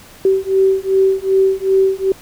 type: beating tone pair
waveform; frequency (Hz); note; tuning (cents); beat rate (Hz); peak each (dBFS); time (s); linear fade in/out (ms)
sine; 383.1 / 385.7; G4 / G4; -40 / -28; 2.6; -14; 0.25-2.12; 2
effects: pink hiss -41 dBFS RMS until 2.21 s